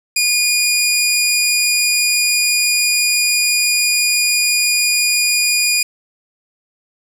15% pulse tone, 2442 Hz, D#7, 33 cents flat, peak -6 dBFS, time 0.16-5.83 s, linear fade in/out 5 ms, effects none

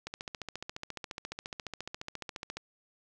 click train, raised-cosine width 0.2 ms, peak -21 dBFS, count 37, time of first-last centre 0.07-2.57 s, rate 14.4 Hz, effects 10-bit

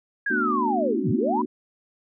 sine linear two-way sweep, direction down then up, 1674 to 98 to 1025 Hz, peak -22 dBFS, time 0.26-1.42 s, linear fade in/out 5 ms, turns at 1.1 s
sine chord, B minor seventh, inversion third, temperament just, 222.2 / 246.9 / 296.3 / 370.4 Hz, A3 / B3 / D4 / F#4, +17 / 0 / +15 / +2 cents, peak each -29 dBFS, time 0.3-1.46 s, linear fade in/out 10 ms
effects none

